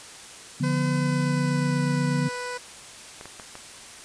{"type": "chord", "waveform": "sine", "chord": "B diminished", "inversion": "first", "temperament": "equal with one note detuned", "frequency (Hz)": [146.83, 175.12, 246.9], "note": ["D3", "F3", "B3"], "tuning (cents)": [0, 5, 0], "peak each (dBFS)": [-24, -28, -27], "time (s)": [0.6, 2.29], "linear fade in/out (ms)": 10}
{"type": "tone with pitch glide", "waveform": "15% pulse", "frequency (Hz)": [507, 494.3], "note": ["B4", "B4"], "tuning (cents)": [45, 1], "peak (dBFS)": -24, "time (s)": [0.63, 2.58], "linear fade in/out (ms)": 10, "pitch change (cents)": -44, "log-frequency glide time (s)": [0.88, 1.86]}
{"type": "clicks", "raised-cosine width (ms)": 0.5, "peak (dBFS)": -24, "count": 4, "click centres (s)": [3.211, 3.256, 3.398, 3.554]}
{"effects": ["white hiss -43 dBFS RMS until 4.04 s", "resampled to 22050 Hz"]}